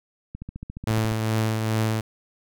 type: click train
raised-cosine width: 5 ms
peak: -22 dBFS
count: 12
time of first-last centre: 0.35-1.119 s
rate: 14.3 Hz
type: tone with tremolo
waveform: sawtooth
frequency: 110.3 Hz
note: A2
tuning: 5 cents sharp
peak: -16 dBFS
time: 0.87-2.01 s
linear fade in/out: 5 ms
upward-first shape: triangle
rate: 2.4 Hz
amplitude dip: 40%
effects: none